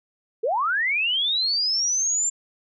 sine linear sweep, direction up, 406.6 to 7380 Hz, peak -20 dBFS, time 0.43-2.3 s, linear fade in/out 10 ms, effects none

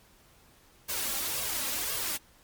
white noise with flanger, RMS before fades -32 dBFS, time 0.88-2.18 s, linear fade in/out 20 ms, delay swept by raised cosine 1.8 to 3.7 ms, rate 1.9 Hz, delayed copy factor +0.6, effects pink hiss -60 dBFS RMS until 2.43 s + MP3 96 kbps

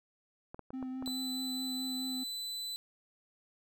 clicks, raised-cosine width 1 ms, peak -30 dBFS, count 6, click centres 0.545 / 0.593 / 0.705 / 0.827 / 1.025 / 1.077 s
triangle tone with vibrato, 259.4 Hz, C4, 15 cents flat, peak -35 dBFS, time 0.73-2.24 s, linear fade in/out 10 ms, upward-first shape triangle, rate 4.7 Hz, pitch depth 19 cents each way
40% pulse tone, 4000 Hz, B7, 21 cents sharp, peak -36 dBFS, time 1.06-2.76 s, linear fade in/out 0 ms
effects none

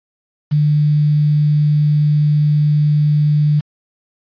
sine tone with quantisation, 149.2 Hz, D3, 28 cents sharp, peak -10 dBFS, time 0.51-3.61 s, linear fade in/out 20 ms, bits 6, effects resampled to 11025 Hz

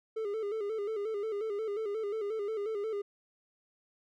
triangle tone with vibrato, 423.4 Hz, G#4, 33 cents sharp, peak -30 dBFS, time 0.16-3.02 s, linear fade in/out 10 ms, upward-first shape square, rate 5.6 Hz, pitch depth 75 cents each way, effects none

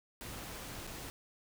pink noise with dropouts, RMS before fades -45 dBFS, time 0.21-1.1 s, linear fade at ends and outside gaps 0 ms, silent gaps 0.868-0.874 s, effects none

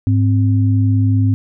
sine tone pair together, 103.83 / 261.6 Hz, G#2 / C4, 0 / 0 cents, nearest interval octave + major third, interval 1600 cents, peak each -11 / -18 dBFS, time 0.07-1.34 s, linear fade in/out 0 ms, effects none

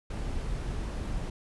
brown noise, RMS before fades -33 dBFS, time 0.1-1.3 s, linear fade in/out 5 ms, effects resampled to 24000 Hz

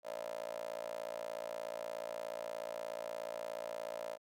15% pulse tone with high-pass filter, 56.8 Hz, A#1, 44 cents flat, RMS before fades -43 dBFS, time 0.03-4.18 s, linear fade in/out 50 ms, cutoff 610 Hz, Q 6.1, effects none

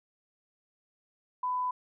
sine tone, 1000 Hz, B5, 21 cents sharp, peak -28 dBFS, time 1.43-1.71 s, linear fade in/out 5 ms, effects none

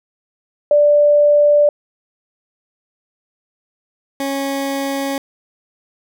sine / 20% pulse tone pair in turn, 587.3 / 275.2 Hz, D5 / C#4, 0 / -12 cents, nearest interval octave + minor second, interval 1312 cents, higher first, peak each -8 / -14 dBFS, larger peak first, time 0.71-1.69 / 4.2-5.18 s, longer neither, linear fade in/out 2 ms, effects none

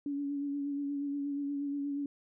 sine tone with vibrato, 283.7 Hz, C#4, 40 cents sharp, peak -32 dBFS, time 0.06-2.06 s, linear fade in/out 2 ms, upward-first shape sine, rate 8.4 Hz, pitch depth 25 cents each way, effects none

